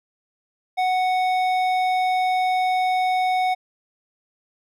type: tone with hard clipping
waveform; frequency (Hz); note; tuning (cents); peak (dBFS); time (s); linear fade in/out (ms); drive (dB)
triangle; 740; F#5; 0; -20; 0.77-3.55; 20; 14
effects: none